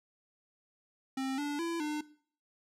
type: tone with pitch steps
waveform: square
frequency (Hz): 265.6 / 290.6 / 335.8 / 300.1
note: C4 / D4 / E4 / D4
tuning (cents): +26 / -18 / +32 / +38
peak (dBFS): -33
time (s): 1.17-2.01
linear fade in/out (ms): 5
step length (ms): 210
effects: noise-tail reverb RT60 0.5 s tail -19 dB re dry + low-pass 10000 Hz 12 dB/octave